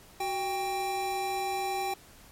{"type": "tone pair together", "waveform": "square", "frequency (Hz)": [373.4, 791.2], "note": ["F#4", "G5"], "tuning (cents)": [16, 16], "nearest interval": "octave + minor second", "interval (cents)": 1300, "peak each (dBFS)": [-36, -31], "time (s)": [0.2, 1.94], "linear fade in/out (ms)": 5, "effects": ["pink hiss -54 dBFS RMS until 2.31 s", "MP3 64 kbps"]}